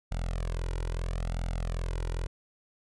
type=tone with flanger; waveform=sawtooth; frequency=42.53 Hz; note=F1; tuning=45 cents flat; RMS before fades=-32 dBFS; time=0.11-2.27 s; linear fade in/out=10 ms; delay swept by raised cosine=1.4 to 2.09 ms; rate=0.76 Hz; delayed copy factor=+0.95; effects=resampled to 24000 Hz